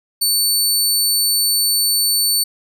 20% pulse tone, 4500 Hz, C#8, 25 cents sharp, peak -8 dBFS, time 0.21-2.44 s, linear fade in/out 10 ms, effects none

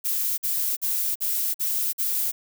violet noise bursts, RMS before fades -25 dBFS, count 6, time 0.04-2.32 s, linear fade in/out 20 ms, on 340 ms, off 48 ms, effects none

